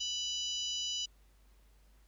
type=harmonic tone; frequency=987.8 Hz; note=B5; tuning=in tune; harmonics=3 / 4 / 5 / 6 / 7; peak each=-36 / -44 / -43 / -42 / -46 dBFS; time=0-1.06 s; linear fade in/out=10 ms; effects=added 50 Hz sine -61 dBFS peak until 2.07 s + pink hiss -71 dBFS RMS until 2.07 s